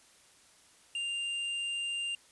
triangle tone with tanh clipping, 2794 Hz, F7, in tune, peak -34 dBFS, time 0.95-2.15 s, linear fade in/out 2 ms, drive 13 dB, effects white hiss -61 dBFS RMS until 2.31 s + resampled to 24000 Hz

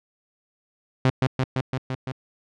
sawtooth tone with echo, 130.1 Hz, C3, 9 cents flat, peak -12 dBFS, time 1.05-1.1 s, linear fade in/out 2 ms, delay 170 ms, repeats 6, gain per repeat -2 dB, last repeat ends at 2.12 s, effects low-pass 4000 Hz 12 dB/octave

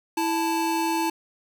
square tone pair together, 329.6 / 879 Hz, E4 / A5, 0 / -2 cents, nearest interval octave + perfect fourth, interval 1698 cents, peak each -26 / -26 dBFS, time 0.17-1.1 s, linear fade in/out 5 ms, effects none

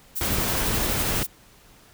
violet noise with tremolo, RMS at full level -27 dBFS, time 0.15-1.27 s, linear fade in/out 20 ms, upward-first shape sine, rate 12 Hz, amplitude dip 55%
pink noise, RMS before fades -26 dBFS, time 0.21-1.23 s, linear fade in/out 0 ms
clicks, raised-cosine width 3 ms, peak -19 dBFS, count 12, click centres 0.321 / 0.385 / 0.632 / 0.706 / 0.743 / 0.777 / 0.822 / 0.899 / 1.008 / 1.14 / 1.179 / 1.217 s
effects pink hiss -53 dBFS RMS until 1.93 s

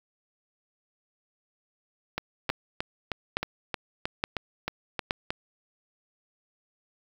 two click trains, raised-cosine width 0.3 ms, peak -13 / -9 dBFS, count 11 / 4, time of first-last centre 2.18-5.305 / 2.5-5.109 s, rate 3.2 / 1.15 Hz, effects 7-bit

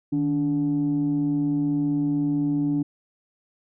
sine tone pair together, 152.7 / 288.3 Hz, D#3 / D4, -32 / -32 cents, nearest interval major seventh, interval 1100 cents, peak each -26 / -20 dBFS, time 0.12-2.83 s, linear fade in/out 10 ms, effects tanh soft clip ceiling -16 dBFS

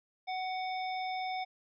harmonic tone with a mistuned harmonic, 746 Hz, F#5, 14 cents sharp, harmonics 1 / 3 / 5 / 7, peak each -34 / -42 / -47 / -49 dBFS, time 0.27-1.45 s, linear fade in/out 20 ms, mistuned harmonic 5, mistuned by -59 cents, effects none

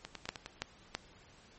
two click trains, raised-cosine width 0.2 ms, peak -24 / -17 dBFS, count 5 / 3, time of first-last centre 0.05-0.461 / 0.29-0.95 s, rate 9.74 / 3.03 Hz, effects pink hiss -60 dBFS RMS until 1.58 s + MP3 32 kbps

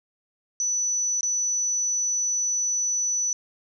sine tone with dropouts, 5960 Hz, F#8, 12 cents sharp, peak -22 dBFS, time 0.6-3.33 s, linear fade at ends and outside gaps 1 ms, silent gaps 1.209-1.23 s, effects none

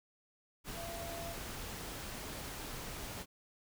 sine tone in noise, 677 Hz, E5, 46 cents sharp, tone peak -44 dBFS, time 0.74-1.36 s, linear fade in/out 50 ms, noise pink, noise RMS -44 dBFS, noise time 0.64-3.26 s, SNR -3 dB, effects none

